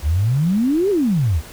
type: exponential two-way sweep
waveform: sine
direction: up then down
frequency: 67.2 to 421.6 to 67.2 Hz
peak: -14 dBFS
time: 0.02-1.42 s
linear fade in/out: 50 ms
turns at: 0.9 s
effects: pink hiss -39 dBFS RMS until 1.52 s